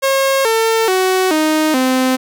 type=tone with pitch steps; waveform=sawtooth; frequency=541 / 449.7 / 373.8 / 310.7 / 258.3 Hz; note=C#5 / A4 / F#4 / D#4 / C4; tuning=-42 / +38 / +18 / -2 / -22 cents; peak=-8 dBFS; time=0.02-2.17 s; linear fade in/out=20 ms; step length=430 ms; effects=none